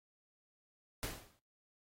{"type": "noise with exponential decay", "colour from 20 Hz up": "pink", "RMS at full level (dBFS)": -37, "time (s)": [1.03, 1.39], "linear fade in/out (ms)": 0, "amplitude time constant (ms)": 77, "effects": ["noise-tail reverb RT60 0.3 s tail -24 dB re dry", "AAC 48 kbps"]}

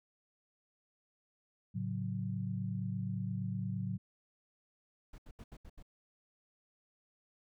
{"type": "chord", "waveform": "sine", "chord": "F# minor", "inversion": "first", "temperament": "equal", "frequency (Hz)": [110, 138.59, 185], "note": ["A2", "C#3", "F#3"], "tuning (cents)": [0, 0, 0], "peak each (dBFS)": [-38, -41, -38], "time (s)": [1.74, 3.98], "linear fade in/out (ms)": 20}
{"type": "noise bursts", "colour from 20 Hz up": "brown", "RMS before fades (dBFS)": -50, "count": 6, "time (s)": [5.13, 5.827], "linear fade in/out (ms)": 5, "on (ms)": 52, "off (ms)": 77}
{"effects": []}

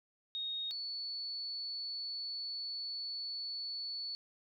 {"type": "tone pair in turn", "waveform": "sine", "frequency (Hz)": [3729, 4440], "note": ["A#7", "C#8"], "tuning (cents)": [0, 2], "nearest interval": "minor third", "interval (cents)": 302, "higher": "second", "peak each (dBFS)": [-36, -38], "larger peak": "first", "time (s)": [[0.35, 0.71], [0.71, 4.15]], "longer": "second", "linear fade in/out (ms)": 0, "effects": []}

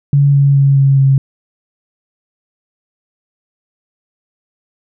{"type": "tone with pitch steps", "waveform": "sine", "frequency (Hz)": [141.5, 140.04, 138.59, 137.15, 135.74], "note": ["C#3", "C#3", "C#3", "C#3", "C#3"], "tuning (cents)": [36, 18, 0, -18, -36], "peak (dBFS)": -6, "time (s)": [0.13, 1.18], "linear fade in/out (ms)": 2, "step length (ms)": 210, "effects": []}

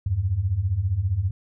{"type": "beating tone pair", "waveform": "sine", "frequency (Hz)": [84, 99], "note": ["E2", "G2"], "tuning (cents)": [33, 18], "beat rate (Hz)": 15, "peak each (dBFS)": [-26, -22], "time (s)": [0.06, 1.31], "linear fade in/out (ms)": 5, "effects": []}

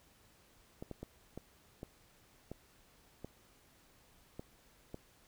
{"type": "clicks", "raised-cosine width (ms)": 2, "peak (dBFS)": -30, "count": 9, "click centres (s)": [0.825, 0.913, 1.03, 1.376, 1.831, 2.516, 3.246, 4.395, 4.944], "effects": ["pink hiss -66 dBFS RMS until 5.27 s"]}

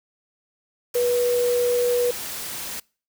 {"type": "tone in noise", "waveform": "sine", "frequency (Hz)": 486.8, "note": "B4", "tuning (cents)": -25, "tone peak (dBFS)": -18, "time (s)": [0.95, 2.11], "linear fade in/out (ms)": 5, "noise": "white", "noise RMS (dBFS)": -32, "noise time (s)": [0.94, 2.8], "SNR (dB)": 11, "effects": ["noise-tail reverb RT60 0.4 s tail -26 dB re dry"]}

